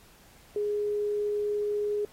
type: tone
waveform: sine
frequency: 415.3 Hz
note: G#4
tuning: in tune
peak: -26 dBFS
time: 0.56-2.05 s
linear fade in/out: 2 ms
effects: pink hiss -57 dBFS RMS until 2.12 s + AAC 48 kbps